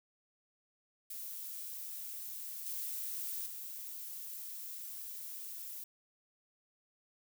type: noise with level steps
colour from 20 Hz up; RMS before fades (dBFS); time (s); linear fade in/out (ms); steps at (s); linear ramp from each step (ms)
violet; -44 / -40 / -45; 1.1-5.84; 5; 2.66 / 3.46; 5
effects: none